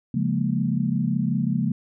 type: chord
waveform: sine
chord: Bb minor seventh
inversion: first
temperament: equal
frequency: 138.59 / 174.61 / 207.7 / 233.1 Hz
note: Db3 / F3 / Ab3 / Bb3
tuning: 0 / 0 / 0 / 0 cents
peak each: -26 dBFS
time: 0.14-1.72 s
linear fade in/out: 5 ms
effects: none